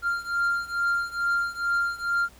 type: beating tone pair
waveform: triangle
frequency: 1392 / 1394.3 Hz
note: F6 / F6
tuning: -6 / -3 cents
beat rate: 2.3 Hz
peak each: -24 / -26 dBFS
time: 0.02-2.29 s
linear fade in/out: 50 ms
effects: added 60 Hz sine -53 dBFS peak until 2.39 s + pink hiss -54 dBFS RMS until 2.39 s